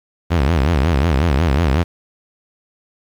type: tone with vibrato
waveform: sawtooth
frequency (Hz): 75.4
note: D2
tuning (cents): +46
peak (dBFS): -9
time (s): 0.3-1.84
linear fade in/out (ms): 20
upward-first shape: sine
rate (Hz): 5.5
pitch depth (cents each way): 260
effects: low-pass 4000 Hz 12 dB/octave + 7-bit